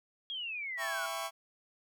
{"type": "exponential sweep", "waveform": "sine", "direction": "down", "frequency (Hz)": [3322, 1396.9], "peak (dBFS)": -36, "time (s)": [0.3, 1.06], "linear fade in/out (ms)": 0}
{"type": "chord", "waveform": "sawtooth", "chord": "C# half-diminished seventh", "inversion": "first", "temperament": "just", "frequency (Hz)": [665.2, 798.3, 997.9, 1108.7], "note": ["E5", "G5", "B5", "C#6"], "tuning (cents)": [16, 31, 18, 0], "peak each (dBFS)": [-36, -39, -40, -36], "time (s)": [0.77, 1.31], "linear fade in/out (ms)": 50}
{"effects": []}